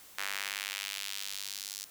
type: tone with high-pass filter sweep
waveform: sawtooth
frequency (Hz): 99.1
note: G2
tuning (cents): +19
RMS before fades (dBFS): -39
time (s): 0.18-1.85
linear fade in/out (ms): 5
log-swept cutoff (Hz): 1700 to 5400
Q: 1.3
effects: white hiss -54 dBFS RMS until 1.9 s